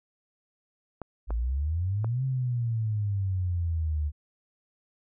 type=clicks; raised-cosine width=1 ms; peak=-22 dBFS; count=3; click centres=1.017 / 1.306 / 2.045 s
type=exponential two-way sweep; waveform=sine; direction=up then down; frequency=51.5 to 133.8 to 72.8 Hz; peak=-25 dBFS; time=1.27-4.12 s; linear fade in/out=50 ms; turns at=2.24 s
effects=none